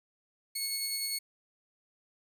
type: tone pair together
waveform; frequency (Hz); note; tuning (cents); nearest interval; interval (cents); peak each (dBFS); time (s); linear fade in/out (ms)
20% pulse; 2195 / 4400; C#7 / C#8; -18 / -14; octave; 1204; -35 / -27; 0.55-1.19; 10
effects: none